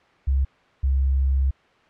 sine tone pair in turn, 67.4 / 67.15 Hz, C#2 / C2, -48 / +46 cents, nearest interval unison, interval 6 cents, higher first, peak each -17 dBFS, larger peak neither, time 0.27-0.45 / 0.83-1.51 s, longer second, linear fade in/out 10 ms, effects white hiss -56 dBFS RMS until 1.89 s + low-pass 2000 Hz 12 dB/octave

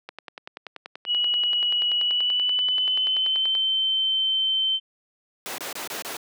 click train, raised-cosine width 0.3 ms, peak -19 dBFS, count 37, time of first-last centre 0.09-3.552 s, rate 10.4 Hz
sine tone with pitch glide, 2921 to 3093 Hz, F#7 to G7, -23 to -24 cents, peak -20 dBFS, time 1.06-4.8 s, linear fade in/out 50 ms, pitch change +99 cents, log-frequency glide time 1.93-3.5 s
pink noise bursts, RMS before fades -31 dBFS, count 5, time 5.46-6.168 s, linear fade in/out 0 ms, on 120 ms, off 27 ms
effects high-pass 400 Hz 12 dB/octave

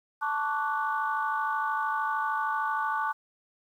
sine chord, D major seventh, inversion second, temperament equal with one note detuned, 880 / 1108.7 / 1161.8 / 1480 Hz, A5 / C#6 / D6 / F#6, 0 / 0 / -19 / 0 cents, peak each -30 / -35 / -31 / -32 dBFS, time 0.21-3.13 s, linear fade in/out 20 ms, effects tanh soft clip ceiling -16 dBFS + 10-bit

